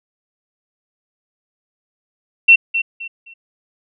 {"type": "tone with echo", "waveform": "sine", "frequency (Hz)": 2710, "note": "E7", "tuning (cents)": 47, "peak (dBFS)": -4, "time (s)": [2.48, 2.56], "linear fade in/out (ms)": 10, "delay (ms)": 260, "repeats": 3, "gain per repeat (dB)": -11, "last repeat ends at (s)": 3.34, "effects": []}